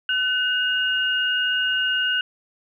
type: tone pair together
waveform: sine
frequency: 1505.2 / 2848 Hz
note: F#6 / F7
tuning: +29 / +33 cents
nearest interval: major seventh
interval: 1104 cents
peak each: -22 dBFS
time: 0.09-2.21 s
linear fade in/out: 2 ms
effects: none